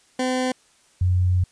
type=tone pair in turn; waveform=20% pulse / sine; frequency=255.6 / 90.81 Hz; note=C4 / F#2; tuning=-40 / -32 cents; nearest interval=octave + tritone; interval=1792 cents; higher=first; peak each=-16 dBFS; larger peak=neither; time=0.19-0.52 / 1.01-1.44 s; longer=second; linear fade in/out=5 ms; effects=white hiss -58 dBFS RMS until 1.51 s + resampled to 22050 Hz